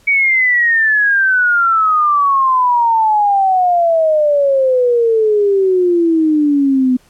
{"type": "exponential sweep", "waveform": "sine", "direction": "down", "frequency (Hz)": [2272, 249.8], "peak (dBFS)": -9, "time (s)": [0.07, 6.97], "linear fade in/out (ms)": 10, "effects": ["pink hiss -51 dBFS RMS until 7.09 s", "low-pass 12000 Hz 12 dB/octave"]}